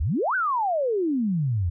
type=exponential two-way sweep; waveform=sine; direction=up then down; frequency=58.8 to 1568 to 80.6 Hz; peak=-21 dBFS; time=0-1.7 s; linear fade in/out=10 ms; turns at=0.35 s; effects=none